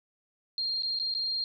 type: tone with dropouts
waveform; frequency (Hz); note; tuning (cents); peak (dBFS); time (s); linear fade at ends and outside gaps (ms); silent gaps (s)
sine; 4208; C8; +9; -28; 0.58-1.44; 1; 0.823-0.832 / 0.989-0.998 / 1.14-1.149
effects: none